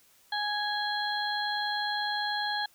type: harmonic tone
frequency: 830.6 Hz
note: G#5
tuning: in tune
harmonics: 1 / 2 / 4 / 5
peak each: -32 / -33 / -37 / -35 dBFS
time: 0.32-2.66 s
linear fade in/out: 5 ms
effects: white hiss -62 dBFS RMS until 2.74 s